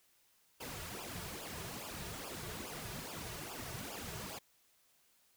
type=noise with flanger; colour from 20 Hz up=pink; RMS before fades=-45 dBFS; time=0.6-4.39 s; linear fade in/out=10 ms; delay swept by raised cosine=0.49 to 3.89 ms; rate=2.4 Hz; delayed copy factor=-0.85; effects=white hiss -71 dBFS RMS until 5.36 s